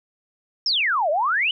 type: exponential two-way sweep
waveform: sine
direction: down then up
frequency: 5610 to 572 to 3076 Hz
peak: -18 dBFS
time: 0.66-1.51 s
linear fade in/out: 2 ms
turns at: 1.1 s
effects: none